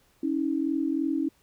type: tone pair together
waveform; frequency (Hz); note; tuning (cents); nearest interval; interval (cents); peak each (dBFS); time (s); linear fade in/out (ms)
sine; 277.2 / 320.3; C#4 / E4; 0 / -50; minor third; 250; -27; 0.23-1.29; 5
effects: pink hiss -64 dBFS RMS until 1.42 s